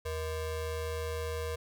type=ring-modulated tone; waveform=square; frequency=277.2 Hz; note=C#4; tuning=in tune; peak=-31 dBFS; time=0.05-1.56 s; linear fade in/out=10 ms; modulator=197 Hz; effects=none